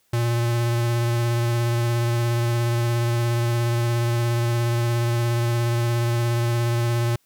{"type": "tone with vibrato", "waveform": "square", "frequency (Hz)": 118, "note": "A#2", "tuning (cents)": 22, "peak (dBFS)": -20, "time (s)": [0.13, 7.16], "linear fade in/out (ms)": 5, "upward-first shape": "triangle", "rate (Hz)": 17, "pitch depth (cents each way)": 21, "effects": ["white hiss -65 dBFS RMS until 7.25 s"]}